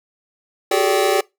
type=tone cluster; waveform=square; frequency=370.8 / 399.9 / 430.9 / 576 / 775 Hz; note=F#4 / G4 / A4 / D5 / G5; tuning=+4 / +35 / -36 / -34 / -20 cents; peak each=-22 dBFS; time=0.71-1.21 s; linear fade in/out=5 ms; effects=noise-tail reverb RT60 0.2 s tail -23 dB re dry